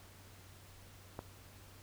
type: click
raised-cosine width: 1 ms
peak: -27 dBFS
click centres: 1.191 s
effects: added 95 Hz sine -58 dBFS peak until 1.82 s + pink hiss -59 dBFS RMS until 1.82 s